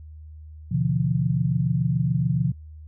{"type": "tone cluster", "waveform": "sine", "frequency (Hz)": [123.4, 143.4, 170.4], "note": ["B2", "D3", "F3"], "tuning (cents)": [-1, -41, -42], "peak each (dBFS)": -24, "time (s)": [0.71, 2.52], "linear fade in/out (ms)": 10, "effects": ["noise-tail reverb RT60 0.1 s tail -25 dB re dry", "added 77 Hz sine -39 dBFS peak until 2.87 s"]}